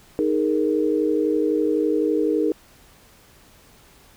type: chord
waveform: sine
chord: D# suspended fourth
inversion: none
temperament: just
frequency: 311.1 / 414.8 / 466.7 Hz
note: D#4 / G#4 / A#4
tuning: 0 / -2 / +2 cents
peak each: -21 / -23 / -23 dBFS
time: 0.19-2.52 s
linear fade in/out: 0 ms
effects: pink hiss -52 dBFS RMS until 4.16 s

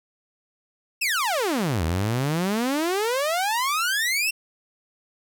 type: exponential two-way sweep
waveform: sawtooth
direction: down then up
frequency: 2760 to 77.5 to 2760 Hz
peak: -18 dBFS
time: 1.01-4.31 s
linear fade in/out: 10 ms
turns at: 1.84 s
effects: none

